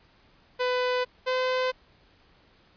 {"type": "tone pair in turn", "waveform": "sawtooth", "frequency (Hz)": [500, 511.4], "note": ["B4", "C5"], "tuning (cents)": [21, -40], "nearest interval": "unison", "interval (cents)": 39, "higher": "second", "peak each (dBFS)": -20, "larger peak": "neither", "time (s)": [[0.59, 1.05], [1.26, 1.72]], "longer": "neither", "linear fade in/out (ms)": 20, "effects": ["pink hiss -60 dBFS RMS until 2.76 s", "resampled to 11025 Hz"]}